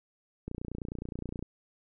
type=click train; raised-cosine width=3 ms; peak=-24 dBFS; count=29; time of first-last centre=0.48-1.426 s; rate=29.6 Hz; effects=none